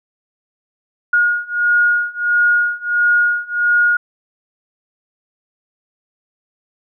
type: beating tone pair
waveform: sine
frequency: 1435 / 1436.5 Hz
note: F6 / F6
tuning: +47 / +48 cents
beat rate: 1.5 Hz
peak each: -16 / -15 dBFS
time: 1.13-3.97 s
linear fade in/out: 5 ms
effects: none